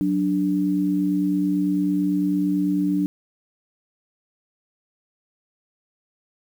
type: tone pair together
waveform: sine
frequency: 184.73 / 293.7 Hz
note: F#3 / D4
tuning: -3 / 0 cents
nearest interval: minor sixth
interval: 803 cents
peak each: -23 / -20 dBFS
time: 0.01-3.06 s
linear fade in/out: 0 ms
effects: 8-bit